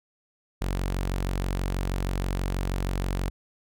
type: tone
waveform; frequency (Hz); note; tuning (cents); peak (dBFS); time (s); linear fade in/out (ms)
sawtooth; 46.25; F#1; 0; -22; 0.61-3.3; 10
effects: none